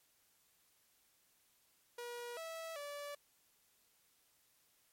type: tone with pitch steps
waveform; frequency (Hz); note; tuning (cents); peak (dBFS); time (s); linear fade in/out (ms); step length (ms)
sawtooth; 480.2 / 653 / 578; B4 / E5 / D5; -49 / -17 / -28; -40; 1.98-3.15; 5; 390
effects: white hiss -73 dBFS RMS until 4.92 s + MP3 64 kbps